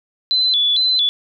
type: tone with vibrato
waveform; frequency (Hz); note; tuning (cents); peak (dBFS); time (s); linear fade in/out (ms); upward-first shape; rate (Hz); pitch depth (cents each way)
sine; 3729; A#7; 0; -13; 0.31-1.09; 0; square; 2.2; 140
effects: none